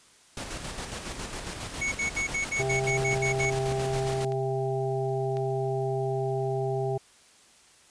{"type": "noise with tremolo", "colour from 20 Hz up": "pink", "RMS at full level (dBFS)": -35, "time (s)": [0.37, 4.25], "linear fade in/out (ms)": 2, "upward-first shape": "square", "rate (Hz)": 7.3, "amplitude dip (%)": 40}
{"type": "tone bursts", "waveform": "square", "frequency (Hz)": 2217, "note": "C#7", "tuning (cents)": 0, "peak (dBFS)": -27, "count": 10, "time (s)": [1.81, 3.504], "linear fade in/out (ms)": 10, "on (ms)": 110, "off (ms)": 66}
{"type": "harmonic tone", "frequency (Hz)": 132.5, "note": "C3", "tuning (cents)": 22, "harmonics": [1, 3, 5, 6], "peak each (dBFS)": [-30, -29, -35, -35], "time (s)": [2.59, 6.98], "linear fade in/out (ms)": 10}
{"type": "clicks", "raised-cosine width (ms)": 0.2, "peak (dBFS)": -26, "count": 2, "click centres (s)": [4.321, 5.37]}
{"effects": ["white hiss -57 dBFS RMS until 7.9 s", "resampled to 22050 Hz"]}